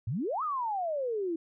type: exponential two-way sweep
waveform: sine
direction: up then down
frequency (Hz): 98 to 1294 to 319.2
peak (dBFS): -29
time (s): 0.07-1.36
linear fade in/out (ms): 5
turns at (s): 0.43
effects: none